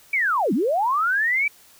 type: linear two-way sweep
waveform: sine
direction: down then up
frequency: 2344 to 180.9 to 2344 Hz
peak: -18 dBFS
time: 0.13-1.48 s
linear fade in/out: 5 ms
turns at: 0.53 s
effects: white hiss -52 dBFS RMS until 1.79 s